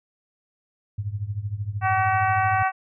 sine tone with tremolo, 103 Hz, G#2, 14 cents flat, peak -22 dBFS, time 0.98-2.63 s, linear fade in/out 5 ms, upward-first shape triangle, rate 13 Hz, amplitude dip 90%
harmonic tone, 379.7 Hz, F#4, 45 cents sharp, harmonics 2 / 3 / 4 / 5 / 6 / 7, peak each -21 / -26 / -27 / -30 / -35 / -37 dBFS, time 1.81-2.72 s, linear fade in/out 50 ms
effects none

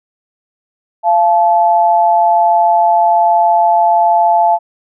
sine tone pair together, 688 / 866.8 Hz, F5 / A5, -26 / -26 cents, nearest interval major third, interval 400 cents, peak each -10 dBFS, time 1.03-4.59 s, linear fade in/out 50 ms, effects none

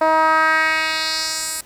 10% pulse tone with band-pass filter sweep, 316.9 Hz, D#4, 32 cents sharp, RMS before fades -18 dBFS, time 0.01-1.61 s, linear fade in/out 5 ms, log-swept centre 720 to 10000 Hz, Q 1.9, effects pink hiss -48 dBFS RMS until 1.65 s

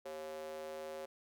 square tone with high-pass filter, 77.78 Hz, D#2, in tune, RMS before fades -45 dBFS, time 0.05-1.06 s, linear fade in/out 10 ms, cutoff 490 Hz, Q 6.2, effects none

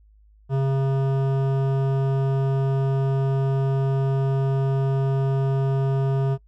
sine tone with hard clipping, 135.4 Hz, C#3, 40 cents flat, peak -21 dBFS, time 0.49-6.38 s, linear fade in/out 50 ms, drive 14 dB, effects noise-tail reverb RT60 0.1 s tail -22 dB re dry + added 52 Hz sine -51 dBFS peak until 6.47 s

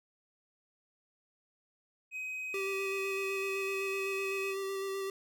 triangle tone with pitch glide, 2523 to 2541 Hz, D#7 to D#7, +23 to +36 cents, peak -35 dBFS, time 2.11-4.55 s, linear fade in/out 50 ms, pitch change +13 cents, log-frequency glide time 2.82-3.97 s
square tone with vibrato, 389.2 Hz, G4, 12 cents flat, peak -35 dBFS, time 2.54-5.1 s, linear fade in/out 2 ms, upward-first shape square, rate 7.9 Hz, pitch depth 12 cents each way
effects none

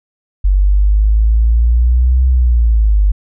sine exponential two-way sweep, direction up then down, 47.08 to 64.5 to 48.71 Hz, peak -7 dBFS, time 0.44-3.12 s, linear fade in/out 10 ms, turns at 2.27 s, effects none

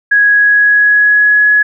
sine tone with pitch glide, 1661.2 to 1687.3 Hz, G#6 to G#6, 0 to +27 cents, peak -5 dBFS, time 0.11-1.63 s, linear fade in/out 10 ms, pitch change +27 cents, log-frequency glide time 0.23-1.51 s, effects none

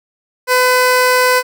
15% pulse tone, 504 Hz, B4, 35 cents sharp, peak -3 dBFS, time 0.47-1.43 s, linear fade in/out 50 ms, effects none

